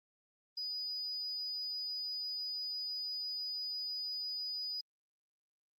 sine tone, 4953 Hz, D#8, 9 cents flat, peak -36 dBFS, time 0.57-4.81 s, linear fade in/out 5 ms, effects tanh soft clip ceiling -32 dBFS + Opus 24 kbps

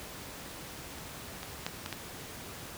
clicks, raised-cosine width 0.2 ms, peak -29 / -22 / -15 / -20 / -18 dBFS, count 5, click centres 0.984 / 1.431 / 1.665 / 1.861 / 1.927 s, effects pink hiss -44 dBFS RMS until 2.77 s + high-pass 60 Hz 12 dB/octave

